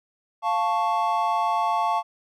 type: chord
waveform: triangle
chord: F augmented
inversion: none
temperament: equal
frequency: 698.5 / 880 / 1108.7 Hz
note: F5 / A5 / C#6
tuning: 0 / 0 / 0 cents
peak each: -24 / -22 / -24 dBFS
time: 0.42-2.03 s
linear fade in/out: 50 ms
effects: none